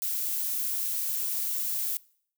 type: noise with high-pass filter sweep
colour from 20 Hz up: violet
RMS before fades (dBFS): -30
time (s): 0.02-1.97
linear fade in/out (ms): 0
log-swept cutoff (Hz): 1100 to 370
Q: 0.8
effects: noise-tail reverb RT60 0.6 s tail -23 dB re dry